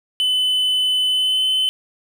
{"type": "tone with pitch glide", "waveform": "triangle", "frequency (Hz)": [3017, 3045], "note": ["F#7", "F#7"], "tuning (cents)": [33, 49], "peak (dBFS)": -14, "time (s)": [0.2, 1.69], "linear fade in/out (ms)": 0, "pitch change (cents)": 16, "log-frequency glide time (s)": [1.08, 1.44], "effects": []}